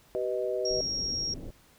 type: chord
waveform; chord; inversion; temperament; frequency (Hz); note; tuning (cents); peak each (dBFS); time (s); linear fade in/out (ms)
sine; G augmented; none; equal with one note detuned; 383.7 / 493.9 / 622.3; G4 / B4 / D#5; -37 / 0 / 0; -32; 0.15-0.81; 0
type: tone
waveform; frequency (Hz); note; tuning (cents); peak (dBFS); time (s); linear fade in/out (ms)
sine; 5588; F8; 0; -29; 0.65-1.34; 5
type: low-pass noise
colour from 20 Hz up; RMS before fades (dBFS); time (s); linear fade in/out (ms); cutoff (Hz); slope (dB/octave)
pink; -41; 0.7-1.51; 5; 520; 24
effects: pink hiss -60 dBFS RMS until 1.78 s